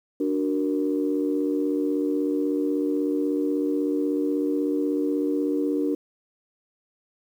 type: chord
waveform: sine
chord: D augmented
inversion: none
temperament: equal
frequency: 293.7 / 370 / 466.2 Hz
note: D4 / F#4 / A#4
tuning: 0 / 0 / 0 cents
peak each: -23 / -28 / -28 dBFS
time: 0.2-5.95 s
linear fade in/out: 5 ms
effects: tanh soft clip ceiling -12 dBFS + 9-bit